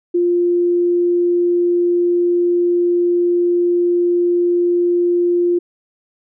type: tone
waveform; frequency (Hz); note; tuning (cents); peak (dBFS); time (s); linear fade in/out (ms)
sine; 349.9; F4; +3; -12; 0.14-5.59; 10
effects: none